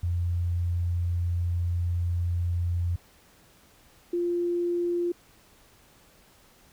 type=tone pair in turn; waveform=sine; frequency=87 / 348 Hz; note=F2 / F4; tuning=-6 / -6 cents; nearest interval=2 octaves; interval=2400 cents; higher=second; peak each=-24 dBFS; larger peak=neither; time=0.03-2.96 / 4.13-5.12 s; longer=first; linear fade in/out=5 ms; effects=pink hiss -58 dBFS RMS until 6.72 s